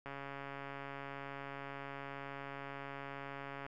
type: click train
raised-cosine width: 0.5 ms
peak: -30 dBFS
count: 502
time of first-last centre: 0.06-3.664 s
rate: 139 Hz
effects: none